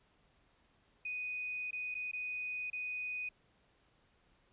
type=tone with dropouts; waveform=sine; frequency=2489 Hz; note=D#7; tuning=in tune; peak=-37 dBFS; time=1.05-3.29 s; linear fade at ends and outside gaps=5 ms; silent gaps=1.709-1.729 / 1.944-1.95 / 2.115-2.132 / 2.701-2.73 s; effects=pink hiss -71 dBFS RMS until 4.52 s + resampled to 8000 Hz